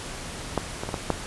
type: clicks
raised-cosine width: 1 ms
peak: -8 / -16 / -16 / -13 / -7 dBFS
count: 5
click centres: 0.577 / 0.835 / 0.89 / 0.942 / 1.103 s
effects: pink hiss -36 dBFS RMS until 1.26 s + resampled to 24000 Hz